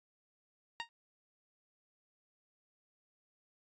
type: tone with exponential decay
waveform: 15% pulse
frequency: 930 Hz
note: A#5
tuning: 4 cents flat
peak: -27 dBFS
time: 0.8-0.89 s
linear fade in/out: 0 ms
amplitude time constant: 19 ms
effects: resampled to 16000 Hz